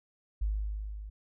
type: tone with level ramp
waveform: sine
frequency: 51.91 Hz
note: G#1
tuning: in tune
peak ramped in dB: -26 to -40 dBFS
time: 0.41-1.1 s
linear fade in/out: 10 ms
effects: none